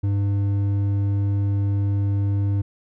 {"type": "tone with hard clipping", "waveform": "sine", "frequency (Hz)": 100.1, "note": "G2", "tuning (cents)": 37, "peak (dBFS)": -20, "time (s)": [0.03, 2.62], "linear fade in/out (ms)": 10, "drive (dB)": 6, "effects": []}